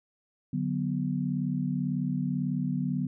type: chord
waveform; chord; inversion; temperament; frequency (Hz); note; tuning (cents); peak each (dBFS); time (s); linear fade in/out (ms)
sine; B minor; first; equal; 146.83 / 185 / 246.9; D3 / F#3 / B3; 0 / 0 / 0; -31; 0.53-3.07; 5
effects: none